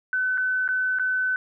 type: tone with dropouts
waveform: sine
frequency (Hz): 1512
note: F#6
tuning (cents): +37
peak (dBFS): -21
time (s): 0.13-1.36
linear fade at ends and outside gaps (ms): 1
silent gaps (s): 0.375-0.379 / 0.678-0.688 / 0.987-0.996
effects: none